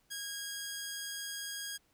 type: tone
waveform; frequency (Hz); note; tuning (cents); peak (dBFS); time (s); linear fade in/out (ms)
10% pulse; 1637; G#6; -25; -30; 0.1-1.78; 20
effects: pink hiss -72 dBFS RMS until 1.93 s

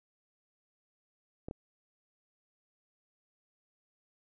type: clicks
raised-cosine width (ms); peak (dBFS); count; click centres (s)
2; -26; 2; 1.485 / 1.511
effects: none

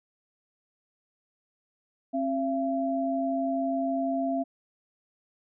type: tone pair together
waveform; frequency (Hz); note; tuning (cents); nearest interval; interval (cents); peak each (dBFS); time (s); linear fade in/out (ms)
sine; 268.3 / 678; C4 / E5; +44 / +49; octave + major third; 1605; -28; 2.13-4.44; 20
effects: none

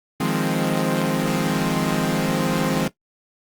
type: chord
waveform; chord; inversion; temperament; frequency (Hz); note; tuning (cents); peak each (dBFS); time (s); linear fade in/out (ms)
sawtooth; F minor seventh; third; equal; 155.56 / 174.61 / 207.7 / 261.6; Eb3 / F3 / Ab3 / C4; 0 / 0 / 0 / 0; -21; 0.2-2.88; 5
effects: noise-tail reverb RT60 0.1 s tail -17 dB re dry + Opus 24 kbps

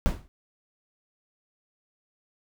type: noise with exponential decay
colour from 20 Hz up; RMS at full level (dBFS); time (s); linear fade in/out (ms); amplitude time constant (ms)
brown; -20; 0.06-0.28; 0; 47
effects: none

